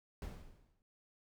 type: noise with exponential decay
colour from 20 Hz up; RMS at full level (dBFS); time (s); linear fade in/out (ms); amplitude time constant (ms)
brown; -40; 0.22-0.82; 1; 130
effects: none